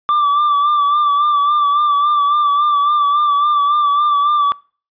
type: tone with vibrato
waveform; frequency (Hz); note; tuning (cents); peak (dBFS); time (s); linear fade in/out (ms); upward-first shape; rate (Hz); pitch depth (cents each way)
triangle; 1170; D6; -7; -9; 0.09-4.52; 0; sine; 3.6; 42
effects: noise-tail reverb RT60 0.4 s tail -24 dB re dry + resampled to 11025 Hz